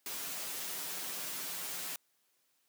white noise with comb filter, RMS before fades -40 dBFS, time 0.06-1.96 s, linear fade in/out 2 ms, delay 8.8 ms, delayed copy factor -0.8, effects white hiss -75 dBFS RMS until 2.68 s + high-pass 150 Hz 12 dB/octave

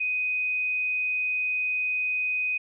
sine tone, 2500 Hz, D#7, 8 cents sharp, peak -24 dBFS, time 0-2.58 s, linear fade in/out 10 ms, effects none

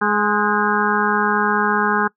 harmonic tone with a mistuned harmonic, 208.8 Hz, G#3, 10 cents sharp, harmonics 1 / 2 / 4 / 5 / 6 / 7 / 8, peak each -23 / -23 / -23 / -23 / -23 / -23 / -23 dBFS, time 0.01-2.08 s, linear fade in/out 10 ms, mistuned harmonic 8, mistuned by -53 cents, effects noise-tail reverb RT60 0.1 s tail -22 dB re dry

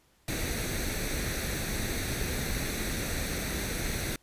pink noise with comb filter, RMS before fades -32 dBFS, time 0.28-4.16 s, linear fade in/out 2 ms, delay 0.49 ms, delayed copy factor +0.6, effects pink hiss -66 dBFS RMS until 4.22 s + resampled to 32000 Hz

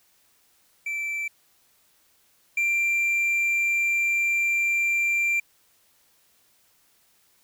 triangle tone pair in turn, 2331 / 2366 Hz, D7 / D7, -14 / +12 cents, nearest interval unison, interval 26 cents, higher second, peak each -25 / -19 dBFS, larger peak second, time 0.86-1.28 / 2.57-5.4 s, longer second, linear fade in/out 5 ms, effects white hiss -63 dBFS RMS until 7.43 s

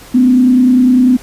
sine tone with frequency modulation, 252.3 Hz, B3, 37 cents sharp, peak -5 dBFS, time 0.14-1.17 s, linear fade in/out 10 ms, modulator 30 Hz, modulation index 0.46, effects pink hiss -36 dBFS RMS until 1.22 s + resampled to 32000 Hz

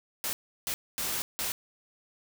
white noise bursts at uneven times, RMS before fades -32 dBFS, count 4, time 0.24-0.33 / 0.67-0.74 / 0.98-1.22 / 1.39-1.52 s, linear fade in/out 0 ms, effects none

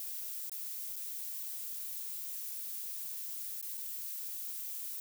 violet noise with dropouts, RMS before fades -41 dBFS, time 0-5 s, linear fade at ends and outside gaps 1 ms, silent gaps 0.496-0.517 / 0.958-0.963 / 3.614-3.626 / 3.772-3.776 s, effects none

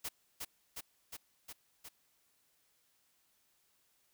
white noise with echo, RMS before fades -40 dBFS, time 0.04-0.09 s, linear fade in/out 10 ms, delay 360 ms, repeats 5, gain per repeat -2 dB, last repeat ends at 1.89 s, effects white hiss -74 dBFS RMS until 4.13 s

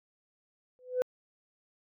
sine tone with exponential growth, 503 Hz, B4, 32 cents sharp, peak -20 dBFS, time 0.79-1.02 s, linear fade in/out 0 ms, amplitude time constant 48 ms, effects tanh soft clip ceiling -22 dBFS

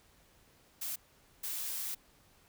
blue noise bursts at uneven times, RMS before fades -38 dBFS, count 2, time 0.81-0.96 / 1.43-1.95 s, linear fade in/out 10 ms, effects pink hiss -65 dBFS RMS until 2.48 s

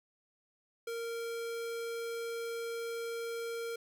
square tone, 463.2 Hz, A#4, 11 cents flat, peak -37 dBFS, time 0.87-3.76 s, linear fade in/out 5 ms, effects 11-bit

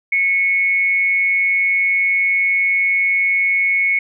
sine tone with amplitude modulation, 2200 Hz, C#7, 14 cents flat, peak -11 dBFS, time 0.12-3.99 s, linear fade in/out 5 ms, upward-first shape sine, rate 190 Hz, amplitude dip 45%, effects none

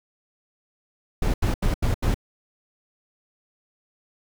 brown noise bursts, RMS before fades -21 dBFS, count 5, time 1.22-2.144 s, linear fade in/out 5 ms, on 120 ms, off 81 ms, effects none

